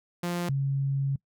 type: tone pair in turn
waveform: sawtooth / sine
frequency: 174.61 / 137.55 Hz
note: F3 / C#3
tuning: 0 / -13 cents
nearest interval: major third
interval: 413 cents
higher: first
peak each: -24 dBFS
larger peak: neither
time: 0.23-0.49 / 0.49-1.16 s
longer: second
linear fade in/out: 5 ms
effects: noise-tail reverb RT60 0.1 s tail -23 dB re dry